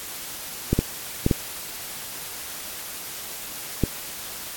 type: clicks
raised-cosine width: 3 ms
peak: -5 dBFS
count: 5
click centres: 0.73 / 0.79 / 1.264 / 1.312 / 3.837 s
effects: white hiss -35 dBFS RMS until 4.56 s + AAC 64 kbps